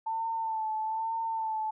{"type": "tone with vibrato", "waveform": "sine", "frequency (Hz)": 888, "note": "A5", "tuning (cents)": 16, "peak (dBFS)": -29, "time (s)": [0.06, 1.71], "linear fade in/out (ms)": 10, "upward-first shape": "sine", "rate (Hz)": 1.1, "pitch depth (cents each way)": 36, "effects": []}